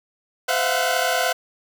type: tone cluster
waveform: sawtooth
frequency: 513 / 659 / 696 / 729 / 1508 Hz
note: C5 / E5 / F5 / F#5 / F#6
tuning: -34 / -1 / -6 / -26 / +32 cents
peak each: -22 dBFS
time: 0.48-1.33 s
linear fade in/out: 10 ms
effects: 8-bit